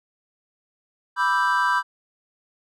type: chord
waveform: triangle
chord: E minor seventh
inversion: second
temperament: equal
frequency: 987.8 / 1174.7 / 1318.5 / 1568 Hz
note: B5 / D6 / E6 / G6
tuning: 0 / 0 / 0 / 0 cents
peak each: -20 / -24 / -26 / -21 dBFS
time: 1.16-1.83 s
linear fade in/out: 50 ms
effects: none